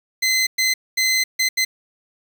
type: tone bursts at uneven times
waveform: 20% pulse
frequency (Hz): 2052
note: C7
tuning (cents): -34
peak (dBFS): -11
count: 5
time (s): 0.22-0.47 / 0.58-0.74 / 0.97-1.24 / 1.39-1.49 / 1.57-1.65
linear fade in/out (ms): 10
effects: 7-bit